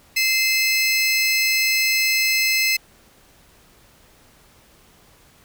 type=tone pair together; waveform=25% pulse; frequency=2073 / 2604 Hz; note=C7 / E7; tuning=-17 / -22 cents; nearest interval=major third; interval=395 cents; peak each=-16 dBFS; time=0.16-2.77 s; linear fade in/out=10 ms; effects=pink hiss -53 dBFS RMS until 5.44 s